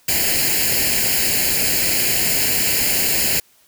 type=noise with comb filter; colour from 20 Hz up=white; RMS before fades=-18 dBFS; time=0.08-3.4 s; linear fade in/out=5 ms; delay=0.42 ms; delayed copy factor=+0.8; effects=white hiss -55 dBFS RMS until 3.67 s